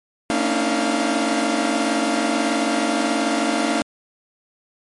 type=tone cluster; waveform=sawtooth; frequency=227.4 / 274 / 292.5 / 319.1 / 696 Hz; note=A#3 / C#4 / D4 / D#4 / F5; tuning=-43 / -20 / -7 / +44 / -6 cents; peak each=-21 dBFS; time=0.3-3.82 s; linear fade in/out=0 ms; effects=MP3 48 kbps